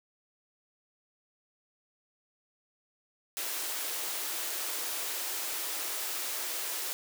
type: high-pass noise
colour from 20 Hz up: white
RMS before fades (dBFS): -35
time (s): 3.37-6.93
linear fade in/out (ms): 0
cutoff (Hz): 300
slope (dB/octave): 48
effects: none